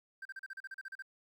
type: tone bursts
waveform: triangle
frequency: 1568 Hz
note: G6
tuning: in tune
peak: -39 dBFS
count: 12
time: 0.22-1.023 s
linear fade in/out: 5 ms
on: 33 ms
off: 37 ms
effects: tanh soft clip ceiling -35 dBFS + 12-bit